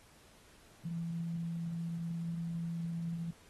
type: tone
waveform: sine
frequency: 167.8 Hz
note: E3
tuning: 31 cents sharp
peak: -35 dBFS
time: 0.85-3.31 s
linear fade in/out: 5 ms
effects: pink hiss -62 dBFS RMS until 3.49 s + AAC 32 kbps